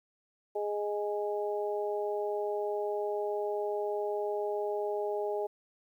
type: harmonic tone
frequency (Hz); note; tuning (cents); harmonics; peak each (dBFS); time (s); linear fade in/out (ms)
207.2; G#3; -4; 2 / 3 / 4; -32 / -36 / -38; 0.55-5.47; 10
effects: 11-bit